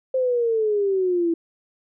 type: exponential sweep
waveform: sine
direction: down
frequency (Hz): 526 to 329.6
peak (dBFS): -18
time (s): 0.14-1.34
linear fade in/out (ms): 5
effects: none